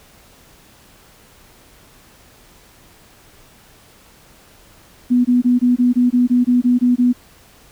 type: tone bursts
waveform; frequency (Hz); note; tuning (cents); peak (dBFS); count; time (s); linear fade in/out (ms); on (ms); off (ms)
sine; 246.2; B3; -5; -10; 12; 5.1-7.131; 20; 150; 21
effects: pink hiss -48 dBFS RMS until 7.71 s